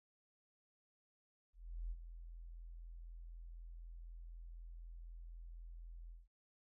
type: tone with ADSR envelope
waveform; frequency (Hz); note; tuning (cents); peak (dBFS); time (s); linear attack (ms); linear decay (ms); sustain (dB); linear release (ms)
sine; 42; E1; +33; -39; 1.53-6.28; 380; 43; -10; 180
effects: none